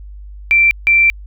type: tone bursts at uneven times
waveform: sine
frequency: 2349 Hz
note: D7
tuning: in tune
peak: -7 dBFS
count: 2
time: 0.51-0.71 / 0.87-1.1 s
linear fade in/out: 0 ms
effects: added 50 Hz sine -30 dBFS peak until 1.26 s